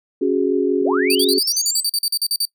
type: chord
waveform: sine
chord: C# suspended fourth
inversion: none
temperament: equal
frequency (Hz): 277.2 / 370 / 415.3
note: C#4 / F#4 / G#4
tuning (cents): 0 / 0 / 0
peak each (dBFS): -20 / -18 / -20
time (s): 0.21-1.39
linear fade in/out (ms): 10
type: linear sweep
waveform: sine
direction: up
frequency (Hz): 129.9 to 8372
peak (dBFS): -21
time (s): 0.81-1.85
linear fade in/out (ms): 50
type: tone bursts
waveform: sawtooth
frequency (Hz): 4619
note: D8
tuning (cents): -30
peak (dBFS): -14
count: 15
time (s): 1.1-2.453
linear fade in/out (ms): 2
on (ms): 51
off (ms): 42
effects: noise-tail reverb RT60 0.1 s tail -22 dB re dry